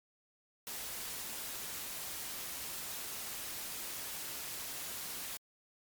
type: noise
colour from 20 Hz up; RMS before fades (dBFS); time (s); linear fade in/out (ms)
white; -42; 0.67-5.37; 0
effects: MP3 96 kbps